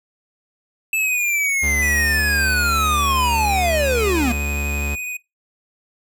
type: linear sweep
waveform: square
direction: down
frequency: 2637 to 224.2 Hz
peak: -18 dBFS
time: 0.93-4.32 s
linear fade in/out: 2 ms
type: tone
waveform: 45% pulse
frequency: 72.2 Hz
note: D2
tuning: 29 cents flat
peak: -22 dBFS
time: 1.62-4.96 s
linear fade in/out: 20 ms
type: tone with vibrato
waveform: square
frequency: 2488 Hz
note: D#7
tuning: 1 cent flat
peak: -26 dBFS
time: 1.82-5.17 s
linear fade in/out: 5 ms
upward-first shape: sine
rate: 12 Hz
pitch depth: 12 cents each way
effects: noise-tail reverb RT60 0.2 s tail -22 dB re dry